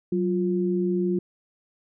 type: tone pair together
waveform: sine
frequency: 186.65 / 352.1 Hz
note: F#3 / F4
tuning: +15 / +14 cents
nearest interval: major seventh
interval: 1099 cents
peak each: -24 dBFS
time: 0.12-1.19 s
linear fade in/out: 5 ms
effects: none